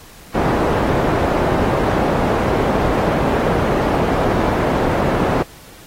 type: low-pass noise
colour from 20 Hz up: white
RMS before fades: -17 dBFS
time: 0.34-5.43 s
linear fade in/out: 10 ms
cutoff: 670 Hz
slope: 12 dB/octave
effects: pink hiss -42 dBFS RMS until 5.86 s + AAC 48 kbps